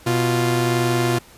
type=tone pair together; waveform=sawtooth; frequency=123.46 / 349.2 Hz; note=B2 / F4; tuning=0 / 0 cents; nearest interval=octave + tritone; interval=1800 cents; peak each=-16 dBFS; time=0.06-1.19 s; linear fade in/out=10 ms; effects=pink hiss -47 dBFS RMS until 1.37 s + resampled to 32000 Hz